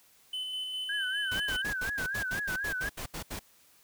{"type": "tone with tremolo", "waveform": "triangle", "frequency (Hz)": 3028, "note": "F#7", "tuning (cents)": 39, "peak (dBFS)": -31, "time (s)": [0.33, 1.62], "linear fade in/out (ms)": 5, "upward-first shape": "square", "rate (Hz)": 4.9, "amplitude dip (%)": 25}
{"type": "tone with vibrato", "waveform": "sine", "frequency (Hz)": 1584, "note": "G6", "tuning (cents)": 18, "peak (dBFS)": -31, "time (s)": [0.89, 2.89], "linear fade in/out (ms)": 5, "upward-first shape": "sine", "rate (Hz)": 4.1, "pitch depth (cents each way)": 110}
{"type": "noise bursts", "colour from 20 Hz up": "pink", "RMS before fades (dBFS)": -38, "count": 13, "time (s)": [1.31, 3.395], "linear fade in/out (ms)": 10, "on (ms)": 93, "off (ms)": 73}
{"effects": ["white hiss -62 dBFS RMS until 3.83 s"]}